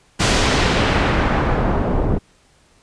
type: noise with low-pass filter sweep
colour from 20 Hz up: pink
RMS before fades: -17 dBFS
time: 0.19-2.19 s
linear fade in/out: 20 ms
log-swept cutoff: 7800 to 510 Hz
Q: 0.8
effects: pink hiss -55 dBFS RMS until 2.82 s + resampled to 22050 Hz